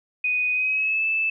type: tone with pitch glide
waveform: sine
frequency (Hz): 2489 to 2629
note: D#7 to E7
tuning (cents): 0 to -5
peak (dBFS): -20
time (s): 0.24-1.3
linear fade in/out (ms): 5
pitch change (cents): +95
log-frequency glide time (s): 0.52-1.05
effects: none